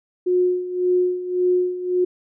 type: tone with tremolo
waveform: sine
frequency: 361.6 Hz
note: F#4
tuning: 40 cents flat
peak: -14 dBFS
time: 0.26-2.05 s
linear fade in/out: 10 ms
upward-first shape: sine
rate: 1.8 Hz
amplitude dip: 75%
effects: none